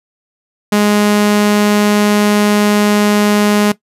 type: tone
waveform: sawtooth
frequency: 207.7 Hz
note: G#3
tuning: in tune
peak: -5 dBFS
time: 0.72-3.72 s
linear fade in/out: 5 ms
effects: noise-tail reverb RT60 0.1 s tail -17 dB re dry + resampled to 32000 Hz